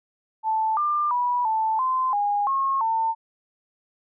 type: tone with pitch steps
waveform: sine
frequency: 879 / 1194 / 977 / 881 / 1034 / 819 / 1084 / 899 Hz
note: A5 / D6 / B5 / A5 / C6 / G#5 / C#6 / A5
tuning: -2 / +28 / -19 / +2 / -21 / -24 / -39 / +37 cents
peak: -20 dBFS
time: 0.43-3.15 s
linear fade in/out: 50 ms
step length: 340 ms
effects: none